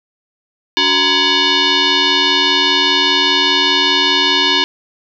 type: tone with frequency modulation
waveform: sine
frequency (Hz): 370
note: F#4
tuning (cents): 0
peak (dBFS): -10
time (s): 0.77-4.64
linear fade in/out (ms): 0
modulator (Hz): 655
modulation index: 6.3
effects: none